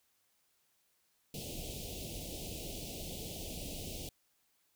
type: band-stop noise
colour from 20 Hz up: pink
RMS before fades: -43 dBFS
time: 1.34-4.09 s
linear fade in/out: 2 ms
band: 710 to 2600 Hz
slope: 48 dB/octave
effects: white hiss -75 dBFS RMS until 4.75 s